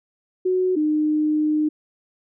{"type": "tone pair in turn", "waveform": "sine", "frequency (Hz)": [369.2, 304.9], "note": ["F#4", "D#4"], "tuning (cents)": [-4, -35], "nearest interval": "minor third", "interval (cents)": 331, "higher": "first", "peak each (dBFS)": -17, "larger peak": "neither", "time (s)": [[0.45, 0.76], [0.76, 1.69]], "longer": "second", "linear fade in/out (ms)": 10, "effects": []}